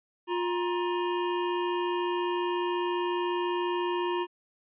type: tone pair together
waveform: square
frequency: 353.8 / 947 Hz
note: F4 / A#5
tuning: +23 / +27 cents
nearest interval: octave + perfect fourth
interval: 1704 cents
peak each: -29 / -33 dBFS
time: 0.27-4.27 s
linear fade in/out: 50 ms
effects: resampled to 8000 Hz